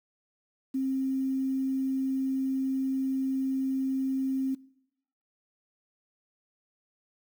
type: tone with quantisation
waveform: sine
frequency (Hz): 265.6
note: C4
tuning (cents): +26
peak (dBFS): -26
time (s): 0.74-4.55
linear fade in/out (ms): 10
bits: 9
effects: noise-tail reverb RT60 0.8 s tail -22 dB re dry